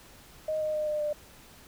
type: tone with pitch steps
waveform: sine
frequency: 622.3 / 615.9 / 609.5 / 603.2 / 597 Hz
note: D#5 / D#5 / D#5 / D5 / D5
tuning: 0 / -18 / -36 / +46 / +28 cents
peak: -27 dBFS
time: 0.48-1.13 s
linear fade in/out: 5 ms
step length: 130 ms
effects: pink hiss -53 dBFS RMS until 1.67 s